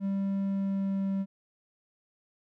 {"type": "tone with pitch glide", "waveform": "triangle", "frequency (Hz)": [196.1, 194.52], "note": ["G3", "G3"], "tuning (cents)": [1, -13], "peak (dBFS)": -25, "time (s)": [0, 1.26], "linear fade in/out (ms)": 50, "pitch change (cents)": -14, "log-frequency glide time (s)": [0.46, 1.11], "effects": []}